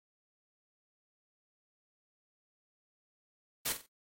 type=noise with echo; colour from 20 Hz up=white; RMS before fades=-33 dBFS; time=3.65-3.73 s; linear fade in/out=10 ms; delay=45 ms; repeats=3; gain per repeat=-10 dB; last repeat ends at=3.865 s; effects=AAC 48 kbps